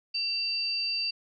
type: tone pair together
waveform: sine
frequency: 2734 / 4651 Hz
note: F7 / D8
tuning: -37 / -18 cents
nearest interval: major sixth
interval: 919 cents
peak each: -34 / -28 dBFS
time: 0.14-1.11 s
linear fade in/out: 10 ms
effects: none